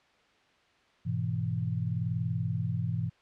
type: chord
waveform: sine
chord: E major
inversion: first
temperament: just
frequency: 103.01 / 123.61 / 164.81 Hz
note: G#2 / B2 / E3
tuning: -14 / +2 / 0 cents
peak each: -33 / -32 / -33 dBFS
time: 1.05-3.1 s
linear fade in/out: 20 ms
effects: white hiss -64 dBFS RMS until 3.21 s + low-pass 3000 Hz 12 dB/octave